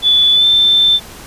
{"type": "tone with pitch glide", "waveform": "sine", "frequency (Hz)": [3463, 3550], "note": ["A7", "A7"], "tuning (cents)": [-28, 15], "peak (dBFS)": -7, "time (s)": [0.02, 1], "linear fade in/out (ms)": 50, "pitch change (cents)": 43, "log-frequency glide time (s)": [0.33, 0.45], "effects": ["pink hiss -34 dBFS RMS until 1.26 s", "resampled to 32000 Hz"]}